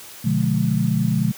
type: chord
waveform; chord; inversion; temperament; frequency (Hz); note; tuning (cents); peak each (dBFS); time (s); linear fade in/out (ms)
sine; B diminished seventh; none; just; 123.47 / 148.16 / 177.8 / 213.4; B2 / D3 / F3 / Ab3; 0 / +16 / +31 / +47; -22; 0.24-1.32; 10
effects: white hiss -40 dBFS RMS until 1.37 s + high-pass 80 Hz 12 dB/octave